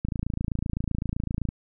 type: click train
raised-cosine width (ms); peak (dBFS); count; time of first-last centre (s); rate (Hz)
5; -15; 41; 0.05-1.489; 27.8
effects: none